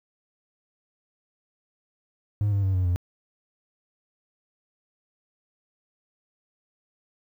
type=tone with pitch steps; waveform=triangle; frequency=103.6 / 99.61 / 95.77 / 92.08 / 88.54 Hz; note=G#2 / G2 / G2 / F#2 / F2; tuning=-4 / +28 / -40 / -8 / +24 cents; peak=-18 dBFS; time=2.41-2.96 s; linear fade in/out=0 ms; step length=110 ms; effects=tanh soft clip ceiling -14 dBFS + 10-bit